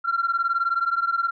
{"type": "beating tone pair", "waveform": "sine", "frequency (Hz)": [1363, 1382], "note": ["F6", "F6"], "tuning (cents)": [-43, -19], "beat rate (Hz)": 19, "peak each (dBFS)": [-22, -23], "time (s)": [0.04, 1.31], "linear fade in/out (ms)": 20, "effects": ["tanh soft clip ceiling -15 dBFS"]}